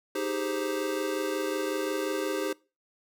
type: chord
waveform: square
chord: Ab major seventh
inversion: second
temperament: equal with one note detuned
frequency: 311.1 / 392 / 417.5 / 523.3 Hz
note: Eb4 / G4 / Ab4 / C5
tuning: 0 / 0 / +9 / 0 cents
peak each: -35 / -33 / -38 / -35 dBFS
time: 0.15-2.53 s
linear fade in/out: 5 ms
effects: noise-tail reverb RT60 0.3 s tail -22 dB re dry